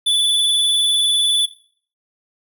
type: tone with vibrato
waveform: square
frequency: 3468 Hz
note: A7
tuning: 26 cents flat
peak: -14 dBFS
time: 0.06-1.46 s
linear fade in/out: 10 ms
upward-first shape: sine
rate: 20 Hz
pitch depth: 24 cents each way
effects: noise-tail reverb RT60 0.5 s tail -17 dB re dry